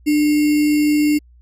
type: tone with sample-and-hold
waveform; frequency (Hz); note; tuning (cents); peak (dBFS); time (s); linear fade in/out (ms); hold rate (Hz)
sine; 298.2; D4; +27; -12; 0.06-1.19; 20; 2450
effects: added 60 Hz sine -45 dBFS peak until 1.41 s + AAC 48 kbps